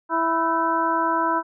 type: harmonic tone with a mistuned harmonic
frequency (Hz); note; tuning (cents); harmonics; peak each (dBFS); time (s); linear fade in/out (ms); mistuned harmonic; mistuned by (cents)
329.7; E4; 0; 1 / 2 / 3 / 4 / 5; -27 / -28 / -21 / -27 / -30; 0.09-1.43; 50; 5; -120
effects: none